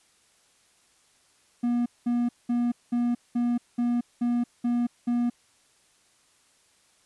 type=tone bursts; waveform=triangle; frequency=240.2 Hz; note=B3; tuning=48 cents flat; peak=-20 dBFS; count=9; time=1.63-5.3 s; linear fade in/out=10 ms; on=230 ms; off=200 ms; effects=white hiss -63 dBFS RMS until 7.05 s + resampled to 24000 Hz